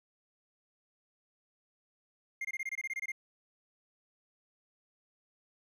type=tone bursts; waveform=triangle; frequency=2117 Hz; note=C7; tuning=20 cents sharp; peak=-32 dBFS; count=12; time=2.41-3.119 s; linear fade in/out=5 ms; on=38 ms; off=23 ms; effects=none